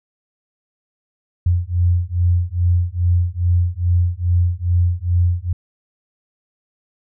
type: beating tone pair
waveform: sine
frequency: 86.8 / 89.2 Hz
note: F2 / F2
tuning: -10 / +37 cents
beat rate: 2.4 Hz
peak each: -17 dBFS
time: 1.46-5.53 s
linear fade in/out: 5 ms
effects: none